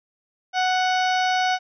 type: harmonic tone with a mistuned harmonic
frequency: 740 Hz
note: F#5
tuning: in tune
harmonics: 1 / 2 / 3 / 4 / 5 / 6 / 7 / 8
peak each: -20 / -26 / -30 / -32 / -34 / -36 / -37 / -38 dBFS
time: 0.53-1.59 s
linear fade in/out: 50 ms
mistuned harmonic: 5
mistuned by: +19 cents
effects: none